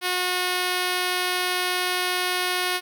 5% pulse tone, 362.6 Hz, F#4, 35 cents flat, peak -11 dBFS, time 0.01-2.81 s, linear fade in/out 50 ms, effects none

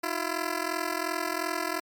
10% pulse ring-modulated tone, 337.2 Hz, E4, 39 cents sharp, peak -17 dBFS, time 0.03-1.8 s, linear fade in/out 10 ms, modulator 21.4 Hz, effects MP3 96 kbps

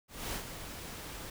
pink noise with ADSR envelope, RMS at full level -36 dBFS, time 0.08-1.3 s, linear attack 250 ms, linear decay 100 ms, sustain -8 dB, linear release 3 ms, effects none

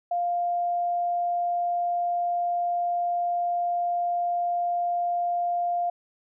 sine tone, 700 Hz, F5, 4 cents sharp, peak -23 dBFS, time 0.11-5.9 s, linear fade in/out 5 ms, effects none

